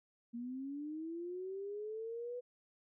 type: linear sweep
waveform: sine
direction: up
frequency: 231.6 to 496.7 Hz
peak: -40 dBFS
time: 0.33-2.41 s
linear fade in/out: 20 ms
effects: none